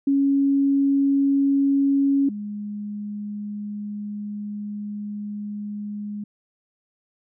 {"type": "tone pair in turn", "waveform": "sine", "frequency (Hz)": [277.2, 207.2], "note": ["C#4", "G#3"], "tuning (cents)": [0, -4], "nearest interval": "perfect fourth", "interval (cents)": 504, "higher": "first", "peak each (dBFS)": [-16, -28], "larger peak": "first", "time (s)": [[0.07, 2.29], [2.29, 6.24]], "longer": "second", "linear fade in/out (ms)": 5, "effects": []}